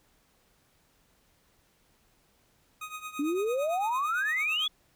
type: tone with tremolo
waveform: 25% pulse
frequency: 1249 Hz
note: D#6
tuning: 6 cents sharp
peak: -31 dBFS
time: 2.81-4.67 s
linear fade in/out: 5 ms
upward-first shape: triangle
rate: 8.9 Hz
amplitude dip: 85%
type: exponential sweep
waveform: sine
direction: up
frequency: 277.2 to 3482 Hz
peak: -26 dBFS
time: 3.19-4.68 s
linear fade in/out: 5 ms
effects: pink hiss -67 dBFS RMS until 4.95 s